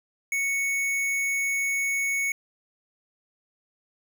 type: tone with hard clipping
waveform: sine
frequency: 2217 Hz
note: C#7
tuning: in tune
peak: -25 dBFS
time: 0.32-2.32 s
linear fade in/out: 2 ms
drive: 16 dB
effects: none